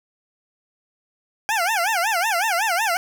20% pulse tone with vibrato, 784 Hz, G5, in tune, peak -14 dBFS, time 1.49-2.97 s, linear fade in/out 0 ms, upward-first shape sine, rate 5.4 Hz, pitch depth 260 cents each way, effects none

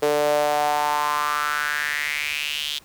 sawtooth tone with high-pass filter sweep, 148 Hz, D3, 14 cents sharp, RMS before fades -23 dBFS, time 0.02-2.79 s, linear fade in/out 10 ms, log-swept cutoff 470 to 3400 Hz, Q 4.9, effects pink hiss -52 dBFS RMS until 2.84 s

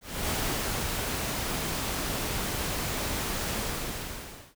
pink noise with ADSR envelope, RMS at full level -29 dBFS, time 0.01-4.55 s, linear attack 290 ms, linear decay 490 ms, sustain -2 dB, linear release 990 ms, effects none

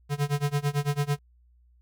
square tone with tremolo, 144.4 Hz, D3, 29 cents flat, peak -22 dBFS, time 0.09-1.19 s, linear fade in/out 50 ms, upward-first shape sine, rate 9 Hz, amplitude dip 95%, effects added 60 Hz sine -57 dBFS peak until 1.81 s

